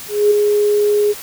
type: tone with ADSR envelope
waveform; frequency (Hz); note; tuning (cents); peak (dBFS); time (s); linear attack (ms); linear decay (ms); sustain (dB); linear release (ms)
sine; 415.3; G#4; 0; -7; 0.08-1.14; 230; 7; -4; 32
effects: white hiss -32 dBFS RMS until 1.22 s